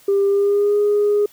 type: tone with pitch glide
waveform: sine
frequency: 397.5 to 413.4 Hz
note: G4 to G#4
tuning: +24 to -8 cents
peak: -12 dBFS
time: 0.08-1.26 s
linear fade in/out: 5 ms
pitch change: +68 cents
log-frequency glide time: 0.27-0.77 s
effects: tanh soft clip ceiling -10 dBFS + white hiss -50 dBFS RMS until 1.32 s